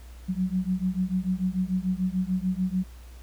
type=beating tone pair; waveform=sine; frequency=181.8 / 188.6 Hz; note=F#3 / F#3; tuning=-30 / +33 cents; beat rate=6.8 Hz; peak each=-27 dBFS; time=0.28-2.84 s; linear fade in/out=20 ms; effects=added 60 Hz sine -42 dBFS peak until 3.22 s + pink hiss -55 dBFS RMS until 3.22 s